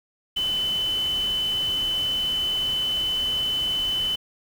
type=tone in noise; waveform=sine; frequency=3023 Hz; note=F#7; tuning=36 cents sharp; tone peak=-22 dBFS; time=0.36-4.16 s; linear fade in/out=10 ms; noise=pink; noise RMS=-38 dBFS; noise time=0.36-4.16 s; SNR=+13 dB; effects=none